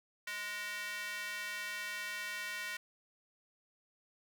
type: tone with high-pass filter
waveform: square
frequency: 207.5 Hz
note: G#3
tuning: 1 cent flat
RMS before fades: -41 dBFS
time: 0.27-2.77 s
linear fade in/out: 5 ms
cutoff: 1800 Hz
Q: 2.5
effects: none